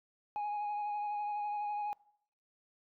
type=tone with vibrato; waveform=sine; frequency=830.6 Hz; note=G#5; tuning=in tune; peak=-31 dBFS; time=0.36-1.93 s; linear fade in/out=0 ms; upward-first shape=sine; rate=12 Hz; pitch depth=19 cents each way; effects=noise-tail reverb RT60 0.7 s tail -26 dB re dry + tanh soft clip ceiling -33 dBFS